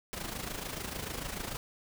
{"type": "noise with amplitude modulation", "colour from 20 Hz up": "pink", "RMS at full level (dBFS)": -36, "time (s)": [0.13, 1.57], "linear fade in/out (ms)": 0, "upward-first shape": "sine", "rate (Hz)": 26.8, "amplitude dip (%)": 65, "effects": []}